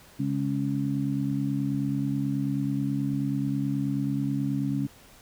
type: harmonic tone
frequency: 69.3 Hz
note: C#2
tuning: in tune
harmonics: 2 / 3 / 4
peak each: -29 / -31 / -28 dBFS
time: 0.19-4.87 s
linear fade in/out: 10 ms
effects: pink hiss -53 dBFS RMS until 5.21 s